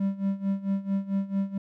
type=tone with tremolo; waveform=triangle; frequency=196 Hz; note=G3; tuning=in tune; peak=-20 dBFS; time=0-1.58 s; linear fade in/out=5 ms; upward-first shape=sine; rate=4.5 Hz; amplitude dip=85%; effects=none